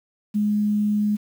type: tone with quantisation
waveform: sine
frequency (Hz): 209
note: G#3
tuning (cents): +11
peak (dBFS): -18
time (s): 0.34-1.17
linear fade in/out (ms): 20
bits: 8
effects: none